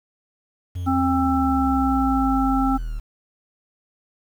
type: linear sweep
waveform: triangle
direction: down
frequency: 90.4 to 36.64 Hz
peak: -23 dBFS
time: 0.75-3 s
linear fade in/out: 10 ms
type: harmonic tone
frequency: 265.9 Hz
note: C4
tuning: 28 cents sharp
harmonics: 1 / 3 / 5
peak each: -19 / -24 / -26 dBFS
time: 0.86-2.78 s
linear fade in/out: 20 ms
effects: 8-bit